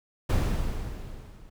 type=noise with level ramp; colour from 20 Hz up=brown; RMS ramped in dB=-21 to -49 dBFS; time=0.29-1.5 s; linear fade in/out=10 ms; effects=none